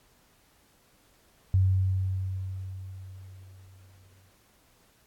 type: tone with exponential decay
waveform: sine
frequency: 94.4 Hz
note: F#2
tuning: 35 cents sharp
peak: -18 dBFS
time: 1.54-4.3 s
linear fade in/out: 0 ms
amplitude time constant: 600 ms
effects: pink hiss -63 dBFS RMS until 5.06 s + AAC 64 kbps